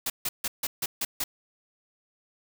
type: noise bursts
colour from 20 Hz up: white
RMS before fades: -29 dBFS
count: 7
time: 0.06-1.24 s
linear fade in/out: 5 ms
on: 40 ms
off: 150 ms
effects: none